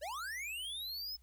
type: linear sweep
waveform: square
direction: up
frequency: 524 to 5274 Hz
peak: -40 dBFS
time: 0.01-1.17 s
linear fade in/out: 20 ms
effects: added 60 Hz sine -61 dBFS peak until 1.22 s + white hiss -75 dBFS RMS until 1.22 s

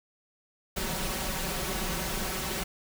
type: noise with comb filter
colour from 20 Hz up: pink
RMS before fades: -32 dBFS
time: 0.76-2.64 s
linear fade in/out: 10 ms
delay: 5.3 ms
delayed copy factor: +0.8
effects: none

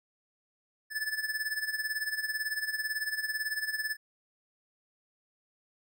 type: tone with tremolo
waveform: square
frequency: 1738 Hz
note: A6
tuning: 22 cents flat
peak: -29 dBFS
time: 0.9-3.97 s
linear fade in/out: 50 ms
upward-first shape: sine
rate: 18 Hz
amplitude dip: 75%
effects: none

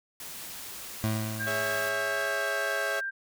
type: noise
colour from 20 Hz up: white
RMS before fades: -41 dBFS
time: 0.2-1.89 s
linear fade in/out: 2 ms
type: tone with exponential decay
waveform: 25% pulse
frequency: 109 Hz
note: A2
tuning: 16 cents flat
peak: -21 dBFS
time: 1.04-2.42 s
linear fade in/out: 0 ms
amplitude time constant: 300 ms
type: tone with pitch glide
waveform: sine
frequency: 1600 to 1585.3 Hz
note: G6 to G6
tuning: +35 to +19 cents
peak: -30 dBFS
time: 1.39-3.11 s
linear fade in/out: 20 ms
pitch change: -16 cents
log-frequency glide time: 1.77-2.72 s
type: chord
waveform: sawtooth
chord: C# minor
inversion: second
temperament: equal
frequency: 415.3 / 554.4 / 659.3 Hz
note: G#4 / C#5 / E5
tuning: 0 / 0 / 0 cents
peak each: -34 / -30 / -29 dBFS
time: 1.46-3.01 s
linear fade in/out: 20 ms
effects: none

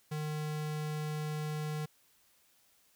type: tone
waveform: square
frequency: 152.4 Hz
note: D#3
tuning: 36 cents flat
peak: -35 dBFS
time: 0.11-1.86 s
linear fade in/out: 10 ms
effects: white hiss -68 dBFS RMS until 2.95 s

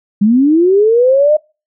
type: linear sweep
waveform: sine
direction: up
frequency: 196 to 620 Hz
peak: -6 dBFS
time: 0.21-1.37 s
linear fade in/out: 10 ms
effects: noise-tail reverb RT60 0.3 s tail -24 dB re dry

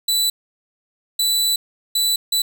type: tone bursts at uneven times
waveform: sawtooth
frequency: 3973 Hz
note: B7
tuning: 10 cents sharp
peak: -13 dBFS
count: 4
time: 0.08-0.3 / 1.19-1.56 / 1.95-2.16 / 2.32-2.42 s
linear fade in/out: 5 ms
effects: none

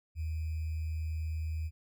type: tone with sample-and-hold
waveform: sine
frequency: 79.3 Hz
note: D#2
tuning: 33 cents sharp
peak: -32 dBFS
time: 0.15-1.71 s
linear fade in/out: 50 ms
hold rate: 2450 Hz
effects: none

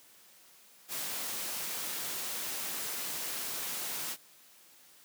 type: noise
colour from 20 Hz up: white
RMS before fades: -37 dBFS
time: 0.88-4.17 s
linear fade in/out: 50 ms
effects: white hiss -59 dBFS RMS until 5.04 s + high-pass 150 Hz 12 dB/octave

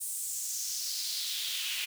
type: noise with high-pass filter sweep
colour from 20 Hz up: pink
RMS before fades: -35 dBFS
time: 0-1.86 s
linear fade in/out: 20 ms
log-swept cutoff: 9300 to 2600 Hz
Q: 2.9
effects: none

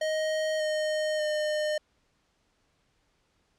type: tone with pitch steps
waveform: square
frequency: 625 / 616.4 / 607.9 Hz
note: D#5 / D#5 / D#5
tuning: +8 / -16 / -40 cents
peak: -27 dBFS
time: 0.01-1.78 s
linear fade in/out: 5 ms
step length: 590 ms
effects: pink hiss -71 dBFS RMS until 3.58 s + low-pass 7000 Hz 12 dB/octave

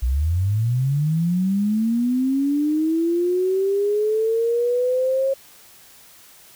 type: linear sweep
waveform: sine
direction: up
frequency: 57.4 to 544 Hz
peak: -17 dBFS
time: 0.02-5.34 s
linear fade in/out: 10 ms
effects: white hiss -48 dBFS RMS until 6.55 s

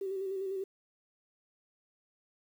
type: tone with vibrato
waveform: sine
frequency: 385.2 Hz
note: G4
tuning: 30 cents flat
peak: -33 dBFS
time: 0.01-0.64 s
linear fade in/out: 5 ms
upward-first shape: square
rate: 10 Hz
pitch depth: 32 cents each way
effects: 10-bit

